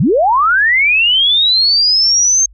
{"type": "linear sweep", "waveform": "sine", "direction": "up", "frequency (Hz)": [109.4, 6410], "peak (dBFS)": -8, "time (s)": [0, 2.46], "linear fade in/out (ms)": 5, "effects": ["added 50 Hz sine -39 dBFS peak until 2.53 s"]}